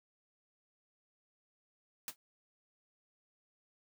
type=noise with exponential decay; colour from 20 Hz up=white; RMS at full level=-36 dBFS; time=2.08-2.16 s; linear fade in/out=1 ms; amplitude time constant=16 ms; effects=high-pass 150 Hz 12 dB/octave